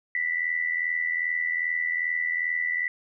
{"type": "tone with amplitude modulation", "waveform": "sine", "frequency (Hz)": 1975.5, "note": "B6", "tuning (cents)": 0, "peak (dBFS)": -21, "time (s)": [0.15, 2.88], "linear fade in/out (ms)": 2, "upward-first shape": "sine", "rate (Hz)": 82.5, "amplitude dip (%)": 70, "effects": []}